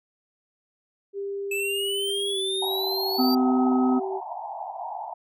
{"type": "tone with pitch glide", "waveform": "sine", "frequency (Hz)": [398, 384], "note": ["G4", "G4"], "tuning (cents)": [26, -36], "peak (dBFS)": -28, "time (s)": [1.13, 4.21], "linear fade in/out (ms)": 50, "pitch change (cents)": -62, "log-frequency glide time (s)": [2.32, 2.37]}
{"type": "exponential sweep", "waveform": "square", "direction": "up", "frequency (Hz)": [2607, 4699], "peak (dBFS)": -27, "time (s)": [1.51, 3.35], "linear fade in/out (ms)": 5}
{"type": "band-pass noise", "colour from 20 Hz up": "pink", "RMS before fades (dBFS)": -34, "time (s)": [2.62, 5.14], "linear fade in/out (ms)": 5, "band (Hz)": [680, 930], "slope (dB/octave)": 96}
{"type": "harmonic tone", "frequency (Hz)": 255.2, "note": "C4", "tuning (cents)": -43, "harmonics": [1, 3, 5], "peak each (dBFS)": [-19, -29, -33], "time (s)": [3.18, 4], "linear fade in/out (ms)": 20}
{"effects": []}